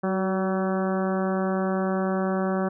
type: harmonic tone with a mistuned harmonic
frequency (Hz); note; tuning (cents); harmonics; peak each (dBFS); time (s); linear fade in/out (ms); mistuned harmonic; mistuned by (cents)
190; F#3; +46; 1 / 2 / 3 / 4 / 5 / 6 / 7 / 8 / 9; -25 / -29 / -30 / -33 / -40 / -36 / -38 / -39 / -44; 0.03-2.69; 10; 2; -27
effects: none